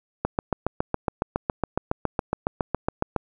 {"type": "click train", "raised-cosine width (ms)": 1, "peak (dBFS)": -8, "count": 22, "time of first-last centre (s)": [0.25, 3.163], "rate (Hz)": 7.21, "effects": []}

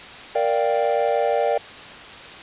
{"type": "chord", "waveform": "triangle", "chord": "G minor seventh", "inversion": "first", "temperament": "equal", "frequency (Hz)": [466.2, 587.3, 698.5, 784], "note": ["Bb4", "D5", "F5", "G5"], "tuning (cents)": [0, 0, 0, 0], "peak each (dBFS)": [-21, -20, -23, -23], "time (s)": [0.35, 1.58], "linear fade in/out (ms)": 5, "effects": ["white hiss -38 dBFS RMS until 2.42 s", "resampled to 8000 Hz"]}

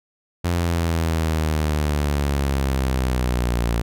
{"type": "linear sweep", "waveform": "sawtooth", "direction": "down", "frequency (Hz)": [87.31, 57], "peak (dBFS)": -15, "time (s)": [0.44, 3.82], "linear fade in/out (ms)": 10, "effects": []}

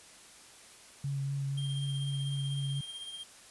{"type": "tone with vibrato", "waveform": "sine", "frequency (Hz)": 138.59, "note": "C#3", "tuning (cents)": 0, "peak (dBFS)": -31, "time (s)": [1.04, 2.81], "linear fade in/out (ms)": 5, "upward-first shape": "sine", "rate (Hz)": 4.1, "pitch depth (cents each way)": 15}
{"type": "tone with tremolo", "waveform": "square", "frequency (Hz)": 3198, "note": "G7", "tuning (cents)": 34, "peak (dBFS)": -39, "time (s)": [1.57, 3.24], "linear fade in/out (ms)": 10, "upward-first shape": "triangle", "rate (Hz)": 16, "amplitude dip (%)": 55}
{"effects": ["white hiss -54 dBFS RMS until 3.5 s", "resampled to 24000 Hz"]}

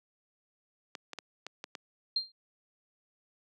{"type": "clicks", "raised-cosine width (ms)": 0.2, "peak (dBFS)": -22, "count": 6, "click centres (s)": [0.952, 1.133, 1.187, 1.466, 1.641, 1.752]}
{"type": "tone with exponential decay", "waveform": "sine", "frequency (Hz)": 4186, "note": "C8", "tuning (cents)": 0, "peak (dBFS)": -24, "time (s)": [2.16, 2.32], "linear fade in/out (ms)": 5, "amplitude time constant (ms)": 33}
{"effects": ["high-pass 300 Hz 12 dB/octave"]}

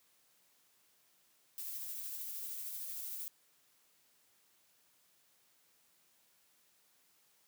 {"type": "noise with tremolo", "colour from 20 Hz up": "violet", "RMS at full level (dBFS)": -42, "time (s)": [1.58, 3.28], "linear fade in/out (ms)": 0, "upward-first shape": "sine", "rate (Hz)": 13, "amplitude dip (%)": 25, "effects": ["white hiss -71 dBFS RMS until 7.47 s", "high-pass 100 Hz 12 dB/octave"]}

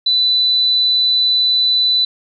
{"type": "tone", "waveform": "sine", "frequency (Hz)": 3989, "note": "B7", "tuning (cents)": 17, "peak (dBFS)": -11, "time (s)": [0.06, 2.05], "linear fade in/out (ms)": 5, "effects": []}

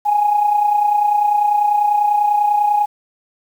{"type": "tone with amplitude modulation", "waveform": "sine", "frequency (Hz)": 830.6, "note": "G#5", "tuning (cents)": 0, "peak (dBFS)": -9, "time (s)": [0.05, 2.86], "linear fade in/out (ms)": 20, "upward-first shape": "sine", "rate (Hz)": 30.1, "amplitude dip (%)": 55, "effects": ["tanh soft clip ceiling -5 dBFS", "7-bit"]}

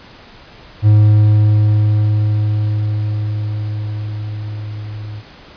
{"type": "tone with level ramp", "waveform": "triangle", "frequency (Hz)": 105.8, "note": "G#2", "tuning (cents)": 33, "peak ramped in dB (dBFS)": [-3, -23], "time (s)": [0.82, 5.23], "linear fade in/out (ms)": 50, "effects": ["pink hiss -40 dBFS RMS until 5.56 s", "resampled to 11025 Hz"]}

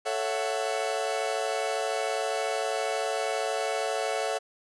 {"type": "chord", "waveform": "40% pulse", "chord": "F# minor seventh", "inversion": "first", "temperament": "equal with one note detuned", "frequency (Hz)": [440, 554.4, 667.3, 740], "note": ["A4", "C#5", "E5", "F#5"], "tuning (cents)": [0, 0, 21, 0], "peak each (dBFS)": -32, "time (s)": [0.05, 4.39], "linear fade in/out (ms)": 20, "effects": ["resampled to 24000 Hz"]}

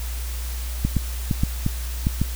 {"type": "clicks", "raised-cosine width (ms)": 5, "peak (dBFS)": -7, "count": 7, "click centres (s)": [0.85, 0.967, 1.312, 1.435, 1.664, 2.069, 2.216], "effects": ["added 60 Hz sine -26 dBFS peak until 2.35 s", "white hiss -37 dBFS RMS until 2.35 s"]}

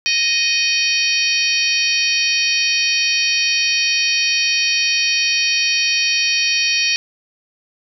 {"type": "harmonic tone with a mistuned harmonic", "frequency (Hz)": 622.3, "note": "D#5", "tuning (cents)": 0, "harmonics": [3, 4, 5, 6, 7, 8, 9], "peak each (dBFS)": [-27, -18, -24, -28, -20, -29, -22], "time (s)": [0.06, 6.96], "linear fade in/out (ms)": 0, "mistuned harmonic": 7, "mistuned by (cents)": 44, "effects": []}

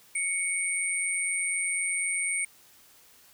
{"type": "tone pair together", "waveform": "sine", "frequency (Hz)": [2228, 8912], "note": ["C#7", "C#9"], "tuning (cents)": [8, 8], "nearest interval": "2 octaves", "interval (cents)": 2400, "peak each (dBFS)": [-29, -29], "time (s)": [0.15, 2.45], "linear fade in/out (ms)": 5, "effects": ["white hiss -57 dBFS RMS until 3.33 s"]}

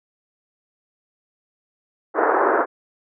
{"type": "band-pass noise", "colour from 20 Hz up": "pink", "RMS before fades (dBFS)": -18, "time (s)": [2.14, 2.66], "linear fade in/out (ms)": 50, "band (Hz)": [320, 1600], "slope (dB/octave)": 48, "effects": []}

